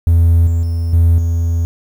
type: tone with level steps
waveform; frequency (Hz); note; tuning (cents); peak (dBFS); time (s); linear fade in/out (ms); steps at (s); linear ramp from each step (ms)
triangle; 84; E2; +33; -4 / -9 / -12 / -4 / -10; 0.07-1.65; 0; 0.47 / 0.63 / 0.93 / 1.18; 2
effects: tanh soft clip ceiling -1 dBFS + 7-bit